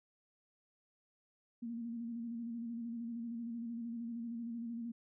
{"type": "tone with vibrato", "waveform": "sine", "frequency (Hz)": 233.1, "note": "A#3", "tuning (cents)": 0, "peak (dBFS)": -39, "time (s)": [1.62, 4.92], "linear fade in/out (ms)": 10, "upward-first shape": "square", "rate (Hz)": 13, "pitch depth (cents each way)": 34, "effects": []}